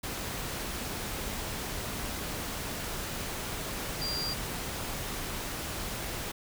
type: tone in noise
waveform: sine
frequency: 4752 Hz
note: D8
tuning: 20 cents sharp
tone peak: -32 dBFS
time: 4.01-4.34 s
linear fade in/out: 10 ms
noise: pink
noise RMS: -36 dBFS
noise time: 0.03-6.32 s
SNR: +1 dB
effects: none

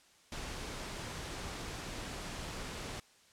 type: noise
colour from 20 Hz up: pink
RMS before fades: -42 dBFS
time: 0.32-3 s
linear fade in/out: 2 ms
effects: white hiss -64 dBFS RMS until 3.32 s + low-pass 8000 Hz 12 dB/octave

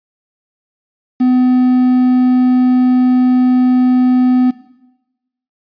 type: tone with quantisation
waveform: triangle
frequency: 252.3 Hz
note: B3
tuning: 37 cents sharp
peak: -6 dBFS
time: 1.2-4.51 s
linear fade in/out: 10 ms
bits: 6
effects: noise-tail reverb RT60 1.0 s tail -17 dB re dry + resampled to 11025 Hz

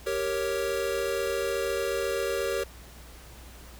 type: chord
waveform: square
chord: G diminished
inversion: none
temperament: equal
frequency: 392 / 466.2 / 554.4 Hz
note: G4 / Bb4 / Db5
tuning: 0 / 0 / 0 cents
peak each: -32 dBFS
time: 0.06-2.64 s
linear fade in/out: 10 ms
effects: added 60 Hz sine -47 dBFS peak until 3.79 s + pink hiss -50 dBFS RMS until 3.79 s

